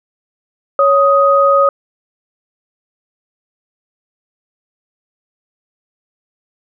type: tone pair together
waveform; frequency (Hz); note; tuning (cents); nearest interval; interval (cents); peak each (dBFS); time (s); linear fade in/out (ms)
sine; 557 / 1250.4; C#5 / D#6; +8 / +8; octave + major second; 1400; -10; 0.79-1.69; 2
effects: none